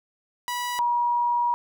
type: tone pair in turn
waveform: sawtooth / sine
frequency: 977 / 958.6 Hz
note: B5 / A#5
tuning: -19 / +48 cents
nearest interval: unison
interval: 33 cents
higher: first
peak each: -23 / -20 dBFS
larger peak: second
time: 0.48-0.79 / 0.79-1.54 s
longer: second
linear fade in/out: 0 ms
effects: none